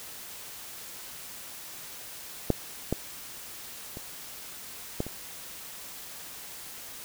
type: clicks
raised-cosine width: 2 ms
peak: -8 / -12 / -25 / -14 / -24 dBFS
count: 5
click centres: 2.503 / 2.926 / 3.971 / 5.004 / 5.066 s
effects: white hiss -43 dBFS RMS until 7.04 s